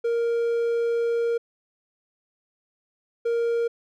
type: tone pair in turn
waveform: triangle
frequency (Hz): 467 / 467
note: A#4 / A#4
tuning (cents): +3 / +3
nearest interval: unison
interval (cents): 0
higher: neither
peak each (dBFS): -19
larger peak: neither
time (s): 0.04-1.38 / 3.25-3.68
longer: first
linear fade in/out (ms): 10
effects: none